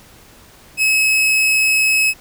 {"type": "tone", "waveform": "40% pulse", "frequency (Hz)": 2572, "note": "E7", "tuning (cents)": -43, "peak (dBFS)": -11, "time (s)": [0.77, 2.14], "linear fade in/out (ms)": 50, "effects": ["pink hiss -45 dBFS RMS until 2.2 s"]}